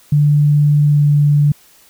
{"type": "tone with pitch glide", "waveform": "sine", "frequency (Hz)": [147.1, 146.17], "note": ["D3", "D3"], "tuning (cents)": [3, -8], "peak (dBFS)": -8, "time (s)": [0.12, 1.52], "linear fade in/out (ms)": 5, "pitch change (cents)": -11, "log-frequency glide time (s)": [0.9, 1], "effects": ["white hiss -48 dBFS RMS until 1.89 s"]}